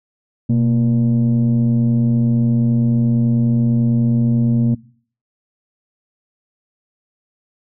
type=tone pair together; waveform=sine; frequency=123.7 / 232.7 Hz; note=B2 / A#3; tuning=+3 / -3 cents; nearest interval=major seventh; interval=1094 cents; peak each=-13 dBFS; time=0.49-4.75 s; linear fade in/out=10 ms; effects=noise-tail reverb RT60 0.5 s tail -22 dB re dry + tanh soft clip ceiling -9 dBFS